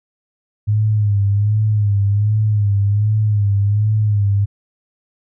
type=tone with vibrato; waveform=sine; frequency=103.83 Hz; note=G#2; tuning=in tune; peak=-12 dBFS; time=0.67-4.46 s; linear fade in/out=20 ms; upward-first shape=sine; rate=1.3 Hz; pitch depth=65 cents each way; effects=none